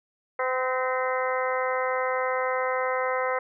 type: harmonic tone with a mistuned harmonic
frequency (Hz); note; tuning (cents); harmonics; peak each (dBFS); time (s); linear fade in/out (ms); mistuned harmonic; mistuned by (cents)
256.5; C4; -34; 2 / 3 / 4 / 5 / 6 / 7 / 8; -27 / -33 / -31 / -32 / -36 / -36 / -35; 0.39-3.39; 5; 7; +50
effects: none